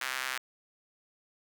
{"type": "tone with high-pass filter", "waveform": "sawtooth", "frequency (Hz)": 130, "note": "C3", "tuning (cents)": -11, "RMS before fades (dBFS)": -35, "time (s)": [0.01, 0.38], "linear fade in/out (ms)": 5, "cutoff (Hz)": 1600, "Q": 1.6, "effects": []}